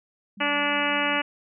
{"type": "tone with tremolo", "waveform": "sine", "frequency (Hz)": 202.1, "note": "G#3", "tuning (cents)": -47, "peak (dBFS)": -39, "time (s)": [0.37, 1.19], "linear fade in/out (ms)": 5, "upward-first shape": "sine", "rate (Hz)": 5.6, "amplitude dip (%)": 30}
{"type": "harmonic tone", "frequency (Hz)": 290, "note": "D4", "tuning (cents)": -22, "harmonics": [1, 2, 3, 4, 5, 6, 7, 8, 9, 10], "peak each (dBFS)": [-31, -31, -31, -31, -31, -31, -31, -31, -31, -31], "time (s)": [0.4, 1.22], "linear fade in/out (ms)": 10}
{"effects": []}